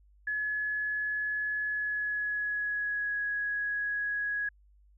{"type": "tone with pitch glide", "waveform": "sine", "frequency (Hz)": [1700, 1667.9], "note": ["G#6", "G#6"], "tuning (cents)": [40, 7], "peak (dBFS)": -29, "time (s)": [0.27, 4.49], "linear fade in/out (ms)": 5, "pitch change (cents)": -33, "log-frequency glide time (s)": [1.66, 3.19], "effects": ["added 50 Hz sine -58 dBFS peak until 4.97 s"]}